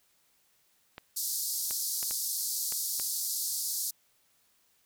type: clicks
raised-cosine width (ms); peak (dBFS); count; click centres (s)
0.3; -25; 6; 0.981 / 1.709 / 2.029 / 2.11 / 2.723 / 2.998
type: band-pass noise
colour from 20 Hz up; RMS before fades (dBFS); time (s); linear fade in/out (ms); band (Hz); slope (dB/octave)
white; -33; 1.16-3.91; 10; 4300 to 15000; 48
effects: white hiss -69 dBFS RMS until 4.85 s